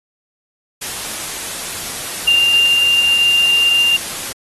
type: tone in noise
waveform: sine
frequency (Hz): 2794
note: F7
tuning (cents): 0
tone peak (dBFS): -10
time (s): 2.27-3.97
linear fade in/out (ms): 10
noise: white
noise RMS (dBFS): -25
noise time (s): 0.81-4.33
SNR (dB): +12
effects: AAC 32 kbps